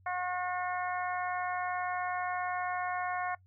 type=harmonic tone; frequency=361.5 Hz; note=F#4; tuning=40 cents flat; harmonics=2 / 3 / 4 / 5 / 6; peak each=-34 / -38 / -40 / -42 / -44 dBFS; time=0.06-3.35 s; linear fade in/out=5 ms; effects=noise-tail reverb RT60 0.1 s tail -22 dB re dry + added 93 Hz sine -59 dBFS peak until 3.46 s